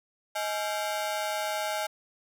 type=ring-modulated tone; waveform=sawtooth; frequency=735 Hz; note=F#5; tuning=12 cents flat; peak=-22 dBFS; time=0.35-1.87 s; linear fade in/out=10 ms; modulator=106 Hz; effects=none